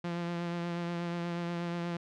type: tone with vibrato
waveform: sawtooth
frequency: 172.1 Hz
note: F3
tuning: 25 cents flat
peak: -29 dBFS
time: 0.04-1.97 s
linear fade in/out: 5 ms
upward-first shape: triangle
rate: 8.3 Hz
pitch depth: 24 cents each way
effects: low-pass 4000 Hz 12 dB/octave